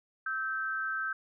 sine tone pair together, 1302 / 1556.4 Hz, E6 / G6, -22 / -13 cents, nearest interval minor third, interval 309 cents, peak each -36 / -32 dBFS, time 0.26-1.13 s, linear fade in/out 5 ms, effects none

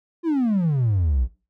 triangle exponential sweep, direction down, 350 to 55.3 Hz, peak -15 dBFS, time 0.23-1.28 s, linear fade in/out 50 ms, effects noise-tail reverb RT60 0.3 s tail -17 dB re dry + tanh soft clip ceiling -11 dBFS

